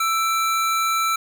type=tone pair together; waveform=square; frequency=1324.1 / 2349 Hz; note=E6 / D7; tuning=+7 / 0 cents; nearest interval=minor seventh; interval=993 cents; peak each=-20 / -28 dBFS; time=0-1.16 s; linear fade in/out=5 ms; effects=none